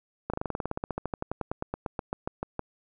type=slowing click train; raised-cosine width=1 ms; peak=-16 dBFS; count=28; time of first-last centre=0.3-2.593 s; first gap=36 ms; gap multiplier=1.06; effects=none